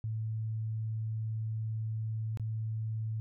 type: tone with dropouts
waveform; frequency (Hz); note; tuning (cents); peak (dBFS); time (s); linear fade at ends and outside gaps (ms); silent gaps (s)
sine; 110.3; A2; +5; -32; 0.04-3.2; 0; 2.373-2.397
effects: none